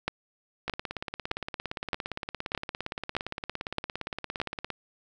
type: two click trains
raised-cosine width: 0.3 ms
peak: -11 / -17 dBFS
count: 8 / 71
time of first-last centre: 0.08-4.401 / 0.68-4.703 s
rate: 1.62 / 17.4 Hz
effects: none